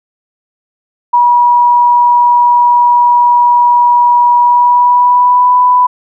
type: tone with pitch glide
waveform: sine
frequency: 966 to 993.2 Hz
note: B5 to B5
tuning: -39 to +9 cents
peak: -4 dBFS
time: 1.13-5.87 s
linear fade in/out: 10 ms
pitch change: +48 cents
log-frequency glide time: 4.39-5.57 s
effects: none